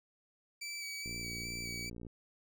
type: tone with vibrato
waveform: 20% pulse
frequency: 2300 Hz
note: D7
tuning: 37 cents flat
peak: -35 dBFS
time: 0.61-1.9 s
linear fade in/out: 10 ms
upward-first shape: square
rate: 2.4 Hz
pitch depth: 16 cents each way
type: click train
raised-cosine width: 3 ms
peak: -34 dBFS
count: 60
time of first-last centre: 1.06-2.067 s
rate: 58.6 Hz
effects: none